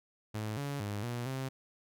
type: tone with pitch steps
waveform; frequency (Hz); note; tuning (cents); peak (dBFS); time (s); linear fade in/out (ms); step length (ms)
sawtooth; 107.6 / 141.8 / 102.8 / 120.4 / 132.5; A2 / C#3 / G#2 / B2 / C3; -38 / +40 / -17 / -44 / +22; -31; 0.34-1.49; 10; 230
effects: none